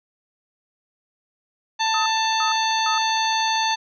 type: harmonic tone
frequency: 887 Hz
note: A5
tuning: 14 cents sharp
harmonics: 1 / 2 / 3 / 4 / 5 / 7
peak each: -21 / -28 / -30 / -27 / -28 / -32 dBFS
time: 1.79-3.76 s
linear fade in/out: 20 ms
type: tone bursts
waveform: sine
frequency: 1269 Hz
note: D#6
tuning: 34 cents sharp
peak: -24 dBFS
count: 3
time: 1.94-2.98 s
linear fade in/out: 2 ms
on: 120 ms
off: 340 ms
effects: none